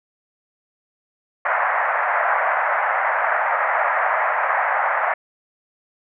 pink band-pass noise, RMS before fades -20 dBFS, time 1.45-5.14 s, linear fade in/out 5 ms, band 620 to 2000 Hz, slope 48 dB/octave, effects none

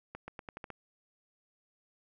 accelerating click train, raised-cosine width 0.5 ms, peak -27 dBFS, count 7, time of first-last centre 0.15-0.703 s, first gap 130 ms, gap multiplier 0.86, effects none

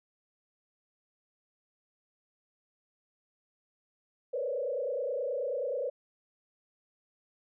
sine tone with frequency modulation, 530 Hz, C5, 22 cents sharp, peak -30 dBFS, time 4.33-5.9 s, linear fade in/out 10 ms, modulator 29.4 Hz, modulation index 1.9, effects none

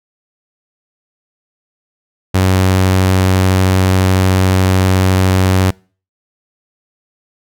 sawtooth tone with vibrato, 93.8 Hz, F#2, 24 cents sharp, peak -5 dBFS, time 2.34-5.71 s, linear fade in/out 10 ms, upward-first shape triangle, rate 12 Hz, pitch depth 8 cents each way, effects noise-tail reverb RT60 0.4 s tail -26 dB re dry

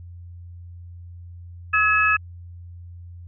sine tone cluster, 1284 / 1684 / 2587 Hz, E6 / G#6 / E7, -46 / +24 / -33 cents, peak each -20 dBFS, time 1.73-2.17 s, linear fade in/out 10 ms, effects added 87 Hz sine -37 dBFS peak until 3.27 s

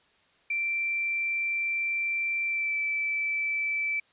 sine tone with pitch glide, 2349 to 2319 Hz, D7 to D7, 0 to -22 cents, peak -26 dBFS, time 0.5-4 s, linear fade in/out 5 ms, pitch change -22 cents, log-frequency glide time 2.45-2.77 s, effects white hiss -64 dBFS RMS until 4.12 s + resampled to 8000 Hz

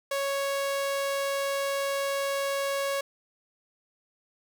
sawtooth tone, 554.4 Hz, C#5, in tune, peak -23 dBFS, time 0.11-3.01 s, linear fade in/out 5 ms, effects none

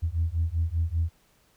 sine beating tone pair, 80.2 / 85.3 Hz, E2 / F2, -47 / -40 cents, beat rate 5.1 Hz, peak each -26 dBFS, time 0.02-1.1 s, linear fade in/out 20 ms, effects tanh soft clip ceiling -17 dBFS + pink hiss -64 dBFS RMS until 1.56 s

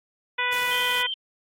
harmonic tone, 493.9 Hz, B4, in tune, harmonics 1 / 2 / 3 / 4 / 5 / 6 / 7, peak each -37 / -29 / -30 / -27 / -29 / -35 / -34 dBFS, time 0.38-1.07 s, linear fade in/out 10 ms
white noise, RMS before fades -37 dBFS, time 0.52-1.02 s, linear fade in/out 5 ms
sine tone, 3136 Hz, G7, in tune, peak -27 dBFS, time 0.71-1.14 s, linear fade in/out 5 ms
effects AAC 48 kbps

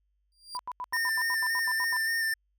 35% pulse tone with exponential growth, 4766 Hz, D8, 25 cents sharp, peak -32 dBFS, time 0.32-0.57 s, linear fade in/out 1 ms, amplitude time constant 54 ms
sine tone bursts, 993 Hz, B5, 9 cents sharp, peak -32 dBFS, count 12, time 0.55-1.967 s, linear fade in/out 0 ms, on 42 ms, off 83 ms
square tone with vibrato, 1808 Hz, A6, 47 cents sharp, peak -27 dBFS, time 0.93-2.34 s, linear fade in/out 5 ms, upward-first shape square, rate 3.5 Hz, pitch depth 19 cents each way
effects added 50 Hz sine -70 dBFS peak until 2.58 s

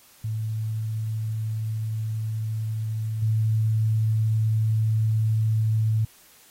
sine tone with level steps, 110 Hz, A2, in tune, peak -25 / -19 dBFS, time 0.24-6.05 s, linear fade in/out 5 ms, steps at 3.22 s, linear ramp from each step 5 ms, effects white hiss -54 dBFS RMS until 6.5 s + AAC 48 kbps

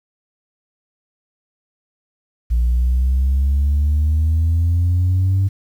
sine exponential sweep, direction up, 58.1 to 97.8 Hz, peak -11 dBFS, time 2.5-5.49 s, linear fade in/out 20 ms, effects tanh soft clip ceiling -11 dBFS + 8-bit

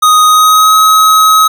square tone with pitch glide, 1248 to 1274.2 Hz, D#6 to D#6, +5 to +41 cents, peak -4 dBFS, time 0.02-1.48 s, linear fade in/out 10 ms, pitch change +36 cents, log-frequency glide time 0.26-0.76 s, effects none

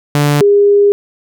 sawtooth / sine tone pair in turn, 146 / 406.3 Hz, D3 / G#4, -10 / -38 cents, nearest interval octave + tritone, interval 1772 cents, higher second, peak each -5 dBFS, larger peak neither, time 0.15-0.41 / 0.41-0.92 s, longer second, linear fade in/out 0 ms, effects none

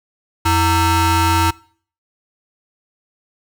30% pulse ring-modulated tone, 415.3 Hz, G#4, in tune, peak -7 dBFS, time 0.45-1.51 s, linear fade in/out 10 ms, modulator 503 Hz, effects noise-tail reverb RT60 0.5 s tail -23 dB re dry

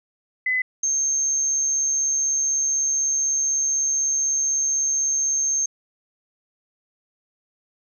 sine tone pair in turn, 2017 / 6372 Hz, B6 / G8, +36 / +27 cents, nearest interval octave + minor sixth, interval 1991 cents, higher second, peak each -19 dBFS, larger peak neither, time 0.46-0.62 / 0.83-5.66 s, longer second, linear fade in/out 5 ms, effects none

